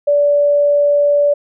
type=tone; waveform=sine; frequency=579 Hz; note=D5; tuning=25 cents flat; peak=-9 dBFS; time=0.07-1.34 s; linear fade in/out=10 ms; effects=none